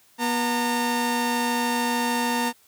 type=tone pair together; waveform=sawtooth; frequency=241.7 / 913.4 Hz; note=B3 / A#5; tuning=-37 / -36 cents; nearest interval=octave + major seventh; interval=2301 cents; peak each=-21 dBFS; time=0.18-2.53 s; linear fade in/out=50 ms; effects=white hiss -58 dBFS RMS until 2.67 s + high-pass 60 Hz 12 dB/octave